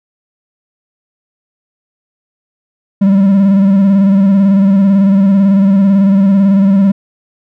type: tone with vibrato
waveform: triangle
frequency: 196 Hz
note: G3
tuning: in tune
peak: -3 dBFS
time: 3.01-6.92 s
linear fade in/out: 10 ms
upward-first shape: square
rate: 18 Hz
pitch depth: 39 cents each way
effects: none